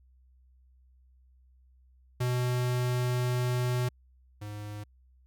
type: tone pair in turn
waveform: square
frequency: 124.2 / 104.44 Hz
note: B2 / G#2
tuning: +10 / +10 cents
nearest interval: minor third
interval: 300 cents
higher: first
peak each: -27 / -38 dBFS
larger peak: first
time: 2.2-3.89 / 4.41-4.84 s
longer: first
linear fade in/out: 10 ms
effects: added 63 Hz sine -58 dBFS peak until 5.26 s